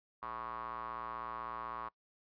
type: tone with band-pass filter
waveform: square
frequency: 58 Hz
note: A#1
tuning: 8 cents flat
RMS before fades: -43 dBFS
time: 0.22-1.89 s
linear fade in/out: 10 ms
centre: 1100 Hz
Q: 6.6
effects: noise-tail reverb RT60 0.1 s tail -22 dB re dry + resampled to 11025 Hz